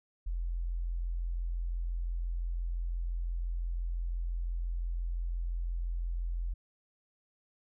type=tone; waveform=sine; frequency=42.91 Hz; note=F1; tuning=30 cents flat; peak=-31 dBFS; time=0.26-6.54 s; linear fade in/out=10 ms; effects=none